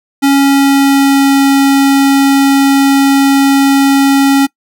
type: tone with pitch glide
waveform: square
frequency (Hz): 277.2 to 275.3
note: C#4 to C#4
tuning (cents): 0 to -12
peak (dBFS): -6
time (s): 0.22-4.47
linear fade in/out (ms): 20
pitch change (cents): -12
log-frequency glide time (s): 0.32-1.38
effects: noise-tail reverb RT60 0.1 s tail -23 dB re dry